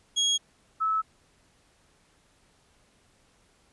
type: tone pair in turn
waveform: 30% pulse / sine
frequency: 3300 / 1301.7 Hz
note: G#7 / E6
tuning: -12 / -22 cents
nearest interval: octave + major third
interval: 1610 cents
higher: first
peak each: -19 / -23 dBFS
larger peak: first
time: 0.16-0.38 / 0.8-1.02 s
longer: neither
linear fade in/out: 20 ms
effects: pink hiss -64 dBFS RMS until 3.72 s + resampled to 24000 Hz